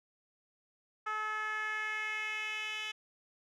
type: tone with band-pass filter sweep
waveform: 10% pulse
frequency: 430 Hz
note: A4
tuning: 40 cents flat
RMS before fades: -37 dBFS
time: 1.06-2.92 s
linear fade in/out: 10 ms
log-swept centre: 1300 to 3100 Hz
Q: 2.8
effects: none